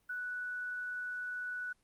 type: tone with quantisation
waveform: sine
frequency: 1480 Hz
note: F#6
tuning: in tune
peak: -36 dBFS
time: 0.09-1.73 s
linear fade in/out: 10 ms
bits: 11
effects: pink hiss -74 dBFS RMS until 1.83 s + Opus 32 kbps